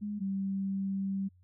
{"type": "tone pair in turn", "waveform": "sine", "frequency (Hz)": [207.3, 194.59], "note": ["G#3", "G3"], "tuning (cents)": [-3, -12], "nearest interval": "minor second", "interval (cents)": 109, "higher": "first", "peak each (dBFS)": [-33, -30], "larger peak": "second", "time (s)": [[0.01, 0.2], [0.2, 1.29]], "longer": "second", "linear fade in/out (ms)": 20, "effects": ["added 90 Hz sine -59 dBFS peak until 1.43 s"]}